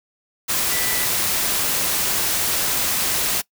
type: tone in noise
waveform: sine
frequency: 1975.5 Hz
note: B6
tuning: in tune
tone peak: -29 dBFS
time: 0.7-1.06 s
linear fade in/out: 20 ms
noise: white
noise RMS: -21 dBFS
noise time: 0.48-3.42 s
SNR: -11 dB
effects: noise-tail reverb RT60 0.1 s tail -22 dB re dry